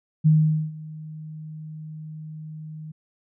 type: tone with ADSR envelope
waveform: sine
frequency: 155.5 Hz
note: D#3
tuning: 1 cent flat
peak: -12 dBFS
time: 0.24-2.92 s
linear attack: 24 ms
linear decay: 450 ms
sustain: -22 dB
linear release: 10 ms
effects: none